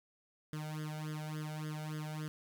sawtooth tone with flanger, 153.7 Hz, D#3, 21 cents flat, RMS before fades -41 dBFS, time 0.53-2.28 s, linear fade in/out 0 ms, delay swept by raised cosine 0.6 to 1.39 ms, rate 3.5 Hz, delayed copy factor +0.95, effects none

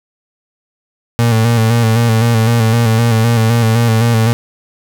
35% pulse tone with vibrato, 114.6 Hz, A#2, 29 cents flat, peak -7 dBFS, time 1.19-4.33 s, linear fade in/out 0 ms, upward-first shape square, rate 3.9 Hz, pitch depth 44 cents each way, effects none

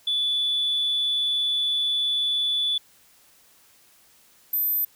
sine tone pair in turn, 3461 / 13665 Hz, A7 / G#9, -29 / +48 cents, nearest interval 2 octaves, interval 2377 cents, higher second, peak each -20 dBFS, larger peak neither, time 0.07-2.78 / 4.53-4.85 s, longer first, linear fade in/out 5 ms, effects tanh soft clip ceiling -17 dBFS + white hiss -57 dBFS RMS until 4.95 s

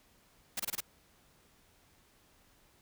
white noise bursts, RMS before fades -35 dBFS, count 5, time 0.57-0.805 s, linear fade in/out 5 ms, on 27 ms, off 25 ms, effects pink hiss -66 dBFS RMS until 2.81 s

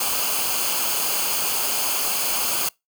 white noise with comb filter, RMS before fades -23 dBFS, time 0-2.69 s, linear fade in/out 5 ms, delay 0.53 ms, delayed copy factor -0.65, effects noise-tail reverb RT60 0.2 s tail -25 dB re dry

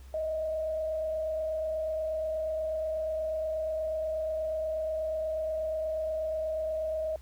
sine tone with frequency modulation, 630 Hz, D#5, 21 cents sharp, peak -29 dBFS, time 0.14-7.16 s, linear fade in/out 2 ms, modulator 28.3 Hz, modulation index 0.39, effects added 65 Hz sine -46 dBFS peak until 7.21 s + pink hiss -60 dBFS RMS until 7.21 s

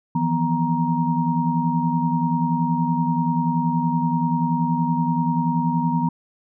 sine tone cluster, 162.6 / 173.1 / 245.7 / 939 Hz, E3 / F3 / B3 / A#5, -23 / -15 / -9 / +12 cents, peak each -23 / -25 / -23 / -24 dBFS, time 0.15-6.09 s, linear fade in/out 5 ms, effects none

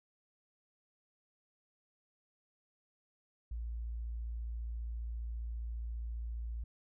sine tone, 57.4 Hz, A#1, 26 cents flat, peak -37 dBFS, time 3.51-6.64 s, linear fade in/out 5 ms, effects none

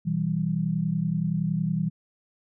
sine tone cluster, 121.1 / 162 / 192.7 Hz, B2 / E3 / G3, -34 / -30 / -29 cents, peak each -34 / -25 / -28 dBFS, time 0.05-1.9 s, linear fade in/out 20 ms, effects none

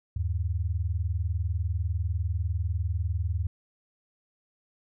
sine tone pair together, 78.29 / 98.3 Hz, D#2 / G2, +11 / +5 cents, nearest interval major third, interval 394 cents, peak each -28 / -29 dBFS, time 0.16-3.47 s, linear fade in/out 5 ms, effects none

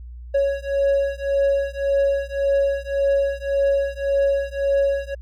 triangle beating tone pair, 554.4 / 556.2 Hz, C#5 / C#5, 0 / +6 cents, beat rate 1.8 Hz, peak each -19 dBFS, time 0.34-5.15 s, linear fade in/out 10 ms, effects added 60 Hz sine -34 dBFS peak until 5.21 s

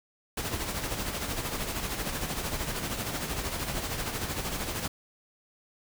pink noise with tremolo, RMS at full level -31 dBFS, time 0.37-4.88 s, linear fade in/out 5 ms, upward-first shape sine, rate 13 Hz, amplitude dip 50%, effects none

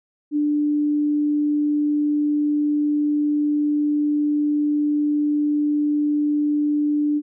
sine tone, 295.8 Hz, D4, 13 cents sharp, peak -17 dBFS, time 0.31-7.22 s, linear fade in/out 50 ms, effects none

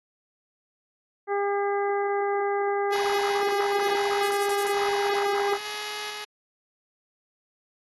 harmonic tone, 402.9 Hz, G4, 48 cents sharp, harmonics 1 / 2 / 3 / 4 / 5, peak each -25 / -28 / -34 / -37 / -38 dBFS, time 1.27-5.59 s, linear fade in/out 50 ms
5% pulse tone with tremolo, 420 Hz, G#4, 19 cents sharp, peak -21 dBFS, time 2.92-6.25 s, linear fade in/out 10 ms, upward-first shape square, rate 1.1 Hz, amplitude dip 25%
blue noise bursts, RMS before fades -33 dBFS, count 6, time 4.23-4.721 s, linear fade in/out 2 ms, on 56 ms, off 31 ms
effects AAC 32 kbps

